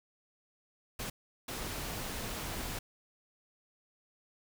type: noise bursts at uneven times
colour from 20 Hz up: pink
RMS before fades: -39 dBFS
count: 2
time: 0.99-1.1 / 1.48-2.79 s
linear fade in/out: 5 ms
effects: none